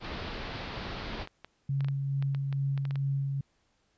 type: low-pass noise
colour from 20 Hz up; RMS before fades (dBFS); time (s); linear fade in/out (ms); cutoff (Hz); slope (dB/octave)
pink; -38; 0-1.27; 50; 4700; 48
type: clicks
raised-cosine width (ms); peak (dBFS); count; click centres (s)
0.3; -27; 12; 1.274 / 1.446 / 1.807 / 1.846 / 1.885 / 2.225 / 2.348 / 2.527 / 2.777 / 2.853 / 2.909 / 2.957
type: tone with tremolo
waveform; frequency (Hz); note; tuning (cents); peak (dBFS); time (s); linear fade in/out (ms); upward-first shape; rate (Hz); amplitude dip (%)
sine; 138; C#3; -7; -26; 1.69-3.41; 5; sine; 2.3; 30
effects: pink hiss -72 dBFS RMS until 3.97 s + resampled to 16000 Hz